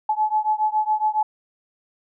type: beating tone pair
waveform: sine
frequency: 855 / 862.2 Hz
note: A5 / A5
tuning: -50 / -35 cents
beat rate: 7.2 Hz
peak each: -21 / -22 dBFS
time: 0.09-1.23 s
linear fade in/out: 5 ms
effects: none